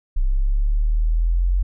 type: exponential sweep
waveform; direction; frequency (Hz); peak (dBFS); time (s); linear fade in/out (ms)
sine; up; 31.89 to 46; -15; 0.16-1.63; 10
effects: none